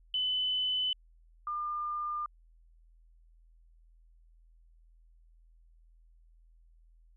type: tone pair in turn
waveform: sine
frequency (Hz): 3014 / 1202.7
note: F#7 / D6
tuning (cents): +31 / +41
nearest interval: octave + major third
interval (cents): 1590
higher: first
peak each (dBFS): -28 / -32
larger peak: first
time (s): 0.14-0.93 / 1.47-2.26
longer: neither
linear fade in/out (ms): 2
effects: added 41 Hz sine -58 dBFS peak until 7.16 s